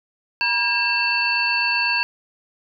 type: tone cluster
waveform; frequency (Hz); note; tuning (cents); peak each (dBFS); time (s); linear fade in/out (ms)
sine; 954 / 1619 / 2678 / 4486; A#5 / G#6 / E7 / C#8; +40 / -45 / +27 / +20; -26 / -25 / -20 / -25; 0.41-2.03; 0
effects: none